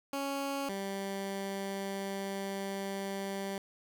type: tone pair in turn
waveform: 15% pulse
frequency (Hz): 277.2 / 196.01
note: C#4 / G3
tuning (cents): 0 / 0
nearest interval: tritone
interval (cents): 600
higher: first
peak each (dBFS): -27 / -29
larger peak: first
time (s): 0.13-0.69 / 0.69-3.58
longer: second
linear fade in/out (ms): 2
effects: none